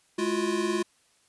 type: tone cluster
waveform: square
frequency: 210.9 / 340 / 359.2 Hz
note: G#3 / F4 / F4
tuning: +27 / -46 / +49 cents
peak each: -33 / -30 / -29 dBFS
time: 0.18-0.83 s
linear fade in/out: 10 ms
effects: white hiss -65 dBFS RMS until 1.28 s + resampled to 24000 Hz